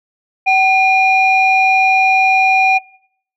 sine tone pair together, 763 / 2422 Hz, G5 / D#7, -47 / -47 cents, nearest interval octave + minor sixth, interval 2000 cents, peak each -10 dBFS, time 0.46-2.79 s, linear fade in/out 20 ms, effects noise-tail reverb RT60 0.6 s tail -21 dB re dry + tanh soft clip ceiling -4 dBFS

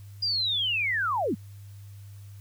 sine linear sweep, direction down, 4905 to 160.4 Hz, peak -24 dBFS, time 0.22-1.35 s, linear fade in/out 10 ms, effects added 100 Hz sine -42 dBFS peak until 2.4 s + white hiss -60 dBFS RMS until 2.4 s

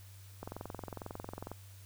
click train, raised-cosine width 1 ms, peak -27 dBFS, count 25, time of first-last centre 0.43-1.516 s, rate 22.1 Hz, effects added 97 Hz sine -51 dBFS peak until 1.85 s + white hiss -60 dBFS RMS until 1.85 s

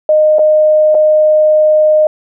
sine tone with dropouts, 615 Hz, D#5, 20 cents flat, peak -5 dBFS, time 0.09-2.07 s, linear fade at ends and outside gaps 2 ms, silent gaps 0.385-0.392 / 0.946-0.95 s, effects none

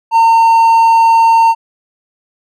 triangle tone, 911 Hz, A#5, 40 cents flat, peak -3 dBFS, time 0.11-1.55 s, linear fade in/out 50 ms, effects none

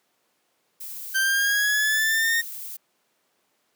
violet noise, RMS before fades -36 dBFS, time 0.8-2.77 s, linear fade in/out 10 ms
40% pulse exponential sweep, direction up, 1558 to 1853 Hz, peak -19 dBFS, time 1.14-2.42 s, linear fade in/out 20 ms
effects pink hiss -69 dBFS RMS until 3.75 s + high-pass 300 Hz 12 dB/octave

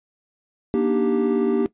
triangle chord, Eb major seventh, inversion second, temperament equal with one note detuned, 237.4 / 293.7 / 311.1 / 392 Hz, Bb3 / D4 / Eb4 / G4, +32 / 0 / 0 / 0 cents, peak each -20 / -23 / -25 / -19 dBFS, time 0.74-1.66 s, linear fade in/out 0 ms, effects noise-tail reverb RT60 0.1 s tail -17 dB re dry + resampled to 8000 Hz

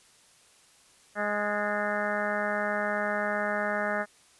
harmonic tone with a mistuned harmonic, 207.7 Hz, G#3, in tune, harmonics 1 / 2 / 3 / 4 / 5 / 6 / 7 / 8 / 9 / 10, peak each -36 / -39 / -31 / -36 / -43 / -36 / -35 / -36 / -36 / -44 dBFS, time 1.15-4.06 s, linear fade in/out 50 ms, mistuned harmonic 9, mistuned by -54 cents, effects white hiss -59 dBFS RMS until 4.39 s + resampled to 24000 Hz

